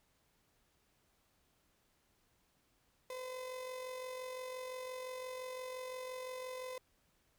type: tone with amplitude modulation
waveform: 35% pulse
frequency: 510 Hz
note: C5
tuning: 44 cents flat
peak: -39 dBFS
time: 3.1-6.78 s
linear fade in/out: 2 ms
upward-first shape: sine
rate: 45.8 Hz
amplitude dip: 40%
effects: pink hiss -75 dBFS RMS until 7.38 s